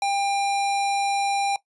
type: tone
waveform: square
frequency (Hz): 798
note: G5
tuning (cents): +31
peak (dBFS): -22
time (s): 0.02-1.56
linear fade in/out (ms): 2
effects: noise-tail reverb RT60 0.1 s tail -17 dB re dry + resampled to 24000 Hz